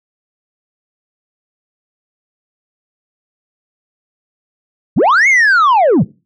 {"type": "linear two-way sweep", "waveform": "sine", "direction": "up then down", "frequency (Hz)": [97.7, 2217, 97.7], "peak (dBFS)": -4, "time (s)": [4.96, 6.04], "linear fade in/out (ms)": 20, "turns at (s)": 5.28, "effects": ["noise-tail reverb RT60 0.3 s tail -22 dB re dry", "tanh soft clip ceiling -6 dBFS"]}